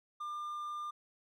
triangle tone, 1199 Hz, D6, 36 cents sharp, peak -36 dBFS, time 0.2-0.91 s, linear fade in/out 10 ms, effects none

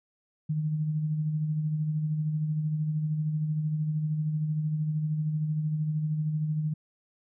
sine tone with tremolo, 153.7 Hz, D#3, 21 cents flat, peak -24 dBFS, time 0.49-6.74 s, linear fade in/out 10 ms, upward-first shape sine, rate 13 Hz, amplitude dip 40%, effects none

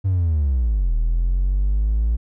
triangle linear two-way sweep, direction down then up, 98.6 to 38.73 to 56.9 Hz, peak -13 dBFS, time 0.04-2.17 s, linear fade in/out 20 ms, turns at 0.94 s, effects tanh soft clip ceiling -11 dBFS

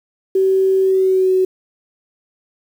sine tone with pitch glide, 382.1 to 374 Hz, G4 to F#4, -44 to +19 cents, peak -11 dBFS, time 0.35-1.45 s, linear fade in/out 5 ms, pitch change -37 cents, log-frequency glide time 0.81-1.31 s, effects 7-bit

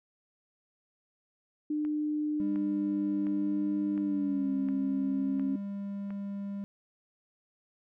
sine tone with pitch glide, 300.8 to 271.1 Hz, D4 to C#4, +42 to -38 cents, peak -28 dBFS, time 1.7-5.56 s, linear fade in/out 5 ms, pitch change -180 cents, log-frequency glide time 4-4.51 s
click train, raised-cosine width 0.5 ms, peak -34 dBFS, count 7, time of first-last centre 1.85-6.105 s, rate 1.41 Hz
triangle tone, 199.9 Hz, G3, 34 cents sharp, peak -32 dBFS, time 2.4-6.64 s, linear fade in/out 0 ms
effects none

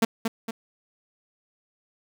sawtooth tone with echo, 226.4 Hz, A3, 50 cents sharp, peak -13 dBFS, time 0.02-0.05 s, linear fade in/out 5 ms, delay 230 ms, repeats 2, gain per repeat -6 dB, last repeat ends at 0.51 s, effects none

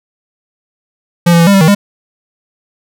square tone with pitch steps, 172.4 / 169.5 / 167.8 / 199.6 / 194.7 / 158.3 / 202.1 Hz, F3 / E3 / E3 / G3 / G3 / D#3 / G#3, -22 / +49 / +31 / +32 / -12 / +30 / -47 cents, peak -5 dBFS, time 1.26-1.75 s, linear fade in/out 10 ms, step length 70 ms, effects none

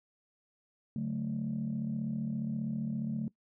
sine chord, D major, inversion none, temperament equal with one note detuned, 143.31 / 185 / 220 Hz, D3 / F#3 / A3, -42 / 0 / 0 cents, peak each -36 / -38 / -33 dBFS, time 0.96-3.28 s, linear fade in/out 2 ms, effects noise-tail reverb RT60 0.1 s tail -21 dB re dry + tanh soft clip ceiling -26 dBFS

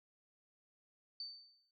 sine tone with exponential decay, 4563 Hz, C#8, 49 cents sharp, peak -40 dBFS, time 1.2-1.71 s, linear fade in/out 2 ms, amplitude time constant 110 ms, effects none

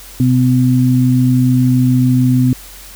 sine tone pair together, 126.7 / 253.4 Hz, B2 / B3, +45 / +45 cents, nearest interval octave, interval 1200 cents, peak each -11 dBFS, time 0.2-2.53 s, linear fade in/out 2 ms, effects added 46 Hz sine -38 dBFS peak until 2.95 s + white hiss -36 dBFS RMS until 2.95 s

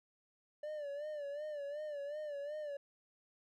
triangle tone with vibrato, 587.3 Hz, D5, in tune, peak -38 dBFS, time 0.63-2.77 s, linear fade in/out 5 ms, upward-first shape sine, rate 2.7 Hz, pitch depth 77 cents each way, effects none

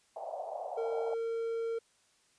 pink band-pass noise, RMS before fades -40 dBFS, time 0.16-1.14 s, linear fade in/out 2 ms, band 590 to 780 Hz, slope 48 dB/octave
triangle tone, 457.7 Hz, A#4, 32 cents flat, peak -30 dBFS, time 0.77-1.79 s, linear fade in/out 10 ms
effects white hiss -69 dBFS RMS until 2.38 s + resampled to 22050 Hz

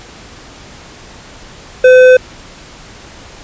triangle tone with hard clipping, 509 Hz, C5, 48 cents flat, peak -3 dBFS, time 1.84-2.17 s, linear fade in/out 5 ms, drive 13 dB, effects pink hiss -35 dBFS RMS until 3.43 s + resampled to 16000 Hz

